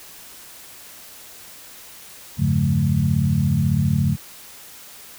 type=tone cluster; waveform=sine; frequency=85.2 / 99.9 / 141.4 / 177.8 / 215.5 Hz; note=F2 / G2 / C#3 / F3 / A3; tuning=-42 / +33 / +35 / +31 / -36 cents; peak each=-27 / -23 / -19 / -24 / -24 dBFS; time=2.37-4.17 s; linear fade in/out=50 ms; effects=white hiss -42 dBFS RMS until 5.18 s